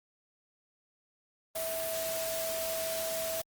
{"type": "tone in noise", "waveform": "sine", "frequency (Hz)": 652, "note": "E5", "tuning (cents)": -19, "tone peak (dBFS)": -34, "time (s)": [1.55, 3.42], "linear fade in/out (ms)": 10, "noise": "white", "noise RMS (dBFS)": -37, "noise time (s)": [1.55, 3.42], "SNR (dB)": 0, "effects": ["Opus 32 kbps"]}